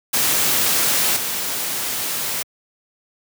white noise with level steps, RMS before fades -18 / -24 dBFS, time 0.13-2.43 s, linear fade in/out 10 ms, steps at 1.16 s, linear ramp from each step 10 ms, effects high-pass 100 Hz 12 dB/octave

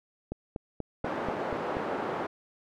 click train, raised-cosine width 2 ms, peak -20 dBFS, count 7, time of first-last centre 0.32-1.769 s, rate 4.14 Hz
pink band-pass noise, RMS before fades -33 dBFS, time 1.04-2.27 s, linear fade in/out 10 ms, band 330 to 1100 Hz, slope 12 dB/octave
effects none

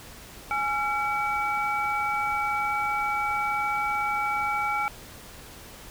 sine tone cluster, 831 / 1364 / 2283 Hz, G#5 / F6 / D7, +1 / -41 / -50 cents, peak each -28 / -28 / -30 dBFS, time 0.51-4.88 s, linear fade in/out 0 ms, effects pink hiss -45 dBFS RMS until 5.9 s

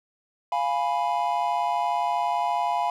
triangle chord, F diminished, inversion none, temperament equal, 698.5 / 830.6 / 987.8 Hz, F5 / Ab5 / Cb6, 0 / 0 / 0 cents, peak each -25 dBFS, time 0.52-2.9 s, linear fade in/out 2 ms, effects none

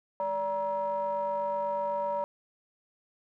triangle ring-modulated tone, 185 Hz, F#3, in tune, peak -23 dBFS, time 0.2-2.24 s, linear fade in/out 0 ms, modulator 764 Hz, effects none

